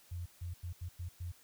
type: tone bursts at uneven times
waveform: sine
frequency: 87.31 Hz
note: F2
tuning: in tune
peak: -38 dBFS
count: 6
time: 0.11-0.26 / 0.41-0.54 / 0.63-0.73 / 0.81-0.89 / 0.99-1.09 / 1.2-1.32 s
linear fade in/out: 10 ms
effects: white hiss -63 dBFS RMS until 1.43 s

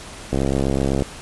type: click train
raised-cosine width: 2 ms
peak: -7 dBFS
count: 48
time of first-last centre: 0.33-1.022 s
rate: 67.9 Hz
effects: pink hiss -37 dBFS RMS until 1.21 s + resampled to 24000 Hz

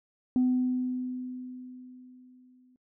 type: tone with exponential decay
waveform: sine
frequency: 252.6 Hz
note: B3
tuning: 39 cents sharp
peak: -19 dBFS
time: 0.36-2.76 s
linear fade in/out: 1 ms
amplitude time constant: 520 ms
effects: noise-tail reverb RT60 0.1 s tail -24 dB re dry + tanh soft clip ceiling -18 dBFS

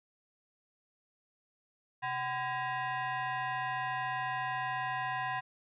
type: tone with frequency modulation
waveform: sine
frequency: 130.8 Hz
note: C3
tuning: in tune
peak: -32 dBFS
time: 2.02-5.41 s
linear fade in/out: 20 ms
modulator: 886 Hz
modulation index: 2.1
effects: none

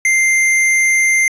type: tone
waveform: square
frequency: 2093 Hz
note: C7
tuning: in tune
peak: -11 dBFS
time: 0.05-1.28 s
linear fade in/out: 2 ms
effects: resampled to 24000 Hz

